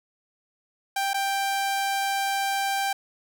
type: tone with dropouts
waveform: sawtooth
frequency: 787 Hz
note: G5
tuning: 7 cents sharp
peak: -20 dBFS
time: 0.96-2.93 s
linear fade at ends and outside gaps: 5 ms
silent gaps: 1.134-1.142 s
effects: 10-bit